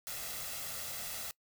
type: noise with comb filter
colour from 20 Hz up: white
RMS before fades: -41 dBFS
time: 0.07-1.31 s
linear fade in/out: 0 ms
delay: 1.5 ms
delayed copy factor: +0.55
effects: noise-tail reverb RT60 0.1 s tail -23 dB re dry